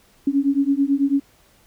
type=beating tone pair; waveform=sine; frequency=274 / 283.1 Hz; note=C#4 / C#4; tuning=-20 / +37 cents; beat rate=9.1 Hz; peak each=-19 dBFS; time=0.27-1.2 s; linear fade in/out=5 ms; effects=pink hiss -56 dBFS RMS until 1.66 s